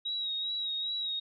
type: tone with vibrato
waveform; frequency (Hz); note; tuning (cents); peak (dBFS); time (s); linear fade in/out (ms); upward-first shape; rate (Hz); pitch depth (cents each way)
sine; 3820; A#7; +42; -31; 0.05-1.2; 10; sine; 2.5; 39
effects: none